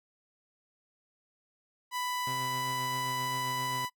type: tone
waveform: sawtooth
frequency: 993 Hz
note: B5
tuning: 9 cents sharp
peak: -28 dBFS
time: 1.91-3.9 s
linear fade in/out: 50 ms
type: tone with tremolo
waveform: sawtooth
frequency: 129 Hz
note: C3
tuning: 24 cents flat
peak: -34 dBFS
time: 2.27-3.85 s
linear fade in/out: 2 ms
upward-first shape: sine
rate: 7.6 Hz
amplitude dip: 30%
effects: noise-tail reverb RT60 0.1 s tail -24 dB re dry